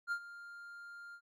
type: tone with ADSR envelope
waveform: triangle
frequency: 1400 Hz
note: F6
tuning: 4 cents sharp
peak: -30 dBFS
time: 0.07-1.21 s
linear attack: 47 ms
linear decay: 72 ms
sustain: -16 dB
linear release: 70 ms
effects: none